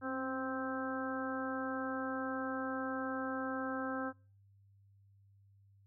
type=harmonic tone with a mistuned harmonic; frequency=261.6 Hz; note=C4; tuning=in tune; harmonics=1 / 2 / 3 / 4 / 5 / 6; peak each=-39 / -42 / -46 / -47 / -43 / -44 dBFS; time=0.01-4.13 s; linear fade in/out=50 ms; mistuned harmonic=1; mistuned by=+26 cents; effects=noise-tail reverb RT60 0.4 s tail -26 dB re dry + added 99 Hz sine -62 dBFS peak until 5.86 s